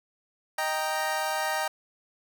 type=chord; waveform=25% pulse; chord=Eb major; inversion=none; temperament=equal; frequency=622.3 / 784 / 932.3 Hz; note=Eb5 / G5 / Bb5; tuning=0 / 0 / 0 cents; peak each=-28 / -27 / -28 dBFS; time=0.58-1.68 s; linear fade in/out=5 ms; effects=none